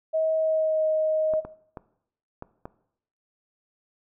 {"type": "tone with pitch glide", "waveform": "sine", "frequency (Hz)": [637, 626.1], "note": ["D#5", "D#5"], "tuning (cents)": [41, 11], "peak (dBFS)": -21, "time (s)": [0.13, 1.41], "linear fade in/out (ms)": 20, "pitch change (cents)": -30, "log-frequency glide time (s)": [0.35, 0.86]}
{"type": "clicks", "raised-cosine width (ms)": 1, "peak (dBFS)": -22, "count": 5, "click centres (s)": [1.337, 1.45, 1.772, 2.424, 2.655]}
{"effects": ["noise-tail reverb RT60 0.7 s tail -18 dB re dry"]}